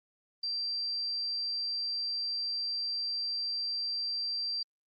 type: tone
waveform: sine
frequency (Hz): 4707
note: D8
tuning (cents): +3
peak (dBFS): -31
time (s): 0.43-4.63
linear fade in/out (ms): 5
effects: Opus 32 kbps